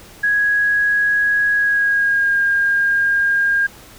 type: tone with pitch glide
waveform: sine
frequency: 1661.2 to 1613.9 Hz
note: G#6 to G6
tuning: 0 to +50 cents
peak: -13 dBFS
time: 0.23-3.67 s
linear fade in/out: 10 ms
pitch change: -50 cents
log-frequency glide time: 1.54-2.39 s
effects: pink hiss -42 dBFS RMS until 3.98 s